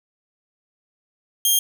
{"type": "tone", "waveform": "10% pulse", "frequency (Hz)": 3210, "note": "G7", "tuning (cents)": 40, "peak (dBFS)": -7, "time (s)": [1.45, 1.59], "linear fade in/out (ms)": 2, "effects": []}